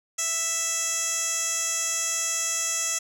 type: tone with band-pass filter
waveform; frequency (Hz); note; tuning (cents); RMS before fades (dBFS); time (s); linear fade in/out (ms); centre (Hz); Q
15% pulse; 659; E5; -1; -27; 0.18-2.99; 10; 7200; 2.5
effects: none